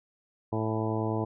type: harmonic tone with a mistuned harmonic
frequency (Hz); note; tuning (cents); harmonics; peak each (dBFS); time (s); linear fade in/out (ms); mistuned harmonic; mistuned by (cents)
110; A2; 0; 1 / 2 / 3 / 4 / 5 / 6 / 7 / 8 / 9; -31 / -35 / -33 / -35 / -40 / -38 / -41 / -39 / -40; 0.52-1.25; 10; 8; -27
effects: none